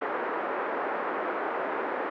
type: band-pass noise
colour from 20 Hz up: pink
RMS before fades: -31 dBFS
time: 0.01-2.1 s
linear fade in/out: 10 ms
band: 340 to 1700 Hz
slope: 24 dB/octave
effects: none